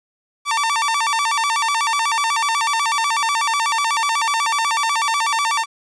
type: tone with vibrato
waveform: sawtooth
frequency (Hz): 1022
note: C6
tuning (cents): -41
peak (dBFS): -13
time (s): 0.45-5.66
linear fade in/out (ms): 50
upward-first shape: square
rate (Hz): 8.1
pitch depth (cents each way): 210
effects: resampled to 22050 Hz + 9-bit